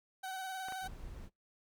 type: tone with vibrato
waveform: 30% pulse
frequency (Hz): 757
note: F#5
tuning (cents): +39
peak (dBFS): -37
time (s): 0.23-0.88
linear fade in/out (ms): 10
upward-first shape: square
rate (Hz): 19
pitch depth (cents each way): 25
type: clicks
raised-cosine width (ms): 0.5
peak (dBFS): -31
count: 2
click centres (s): 0.685 / 0.723
type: noise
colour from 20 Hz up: brown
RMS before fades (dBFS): -47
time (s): 0.81-1.3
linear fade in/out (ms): 50
effects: noise-tail reverb RT60 0.2 s tail -25 dB re dry